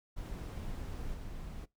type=noise with level steps; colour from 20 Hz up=brown; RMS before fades=-40 / -43 dBFS; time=0.16-1.66 s; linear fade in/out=20 ms; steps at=1.14 s; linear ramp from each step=5 ms; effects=noise-tail reverb RT60 0.2 s tail -23 dB re dry